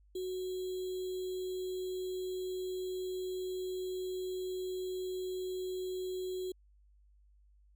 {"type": "tone with sample-and-hold", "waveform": "sine", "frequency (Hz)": 369.5, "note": "F#4", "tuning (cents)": -2, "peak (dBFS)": -35, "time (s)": [0.15, 6.52], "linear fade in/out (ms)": 5, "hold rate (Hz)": 3675, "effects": ["added 50 Hz sine -61 dBFS peak until 7.75 s"]}